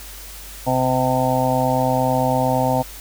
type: harmonic tone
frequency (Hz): 128.8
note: C3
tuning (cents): -27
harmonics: 1 / 2 / 4 / 5 / 6 / 7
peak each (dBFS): -23 / -23 / -23 / -23 / -23 / -23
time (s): 0.66-2.83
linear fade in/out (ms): 20
effects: added 49 Hz sine -38 dBFS peak until 3 s + white hiss -38 dBFS RMS until 3 s